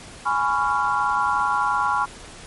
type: chord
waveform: sine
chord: C# dominant seventh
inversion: second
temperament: just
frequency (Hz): 831.5 / 997.9 / 1108.7 / 1385.9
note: G#5 / B5 / C#6 / E#6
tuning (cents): +2 / +18 / 0 / -14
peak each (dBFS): -24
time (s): 0.25-2.06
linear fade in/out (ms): 20
effects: pink hiss -41 dBFS RMS until 2.46 s + MP3 48 kbps